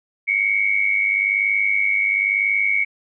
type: tone pair together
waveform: sine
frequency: 2177 / 2278 Hz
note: C#7 / C#7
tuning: -32 / +47 cents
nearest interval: minor second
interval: 79 cents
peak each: -19 dBFS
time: 0.27-2.85 s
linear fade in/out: 20 ms
effects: none